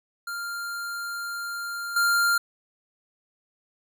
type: tone with level steps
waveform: square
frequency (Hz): 1395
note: F6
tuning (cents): -2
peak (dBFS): -31 / -20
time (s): 0.27-2.38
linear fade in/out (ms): 5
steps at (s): 1.96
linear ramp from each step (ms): 5
effects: none